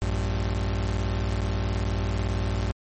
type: tone pair together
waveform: 40% pulse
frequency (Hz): 57.5 / 96.6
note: A#1 / G2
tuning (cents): -23 / -25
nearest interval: major sixth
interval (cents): 898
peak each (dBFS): -26 / -26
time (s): 0.02-2.72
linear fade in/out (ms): 0
effects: MP3 32 kbps